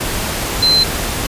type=tone in noise; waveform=sine; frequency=4090 Hz; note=C8; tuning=40 cents flat; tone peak=-9 dBFS; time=0.62-0.84 s; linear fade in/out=10 ms; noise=pink; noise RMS=-20 dBFS; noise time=0-1.27 s; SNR=+8 dB; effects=resampled to 32000 Hz